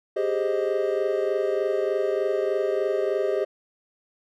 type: chord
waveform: triangle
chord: Ab major seventh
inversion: third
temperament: equal with one note detuned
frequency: 392 / 415.3 / 526.3 / 622.3 Hz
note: G4 / Ab4 / C5 / Eb5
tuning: 0 / 0 / +10 / 0 cents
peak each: -24 / -26 / -27 / -26 dBFS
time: 0.16-3.45 s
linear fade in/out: 10 ms
effects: none